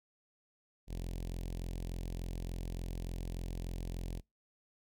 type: tone with notch filter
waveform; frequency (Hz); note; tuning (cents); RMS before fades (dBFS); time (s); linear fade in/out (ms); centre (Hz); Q
sawtooth; 43.43; F1; -9; -40; 0.87-4.22; 50; 1300; 0.52
effects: noise-tail reverb RT60 0.2 s tail -25 dB re dry